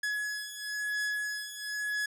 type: beating tone pair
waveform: 45% pulse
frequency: 1689 / 1690 Hz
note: G#6 / G#6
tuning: +29 / +30 cents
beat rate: 1 Hz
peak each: -34 / -36 dBFS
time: 0.03-2.06 s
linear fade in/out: 5 ms
effects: low-pass 12000 Hz 12 dB/octave